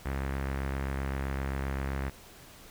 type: tone with low-pass filter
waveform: sawtooth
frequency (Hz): 67.7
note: C#2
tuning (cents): -40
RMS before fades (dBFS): -33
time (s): 0.05-2.1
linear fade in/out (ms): 10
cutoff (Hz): 1900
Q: 2
effects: pink hiss -52 dBFS RMS until 2.7 s